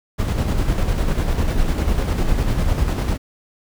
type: noise with tremolo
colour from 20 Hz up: brown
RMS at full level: -17 dBFS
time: 0.18-3.18 s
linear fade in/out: 20 ms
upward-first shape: square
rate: 10 Hz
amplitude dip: 40%
effects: none